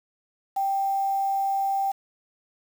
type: tone with quantisation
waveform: sine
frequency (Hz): 784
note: G5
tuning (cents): 0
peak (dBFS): -22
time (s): 0.56-1.92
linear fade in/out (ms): 10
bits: 7
effects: none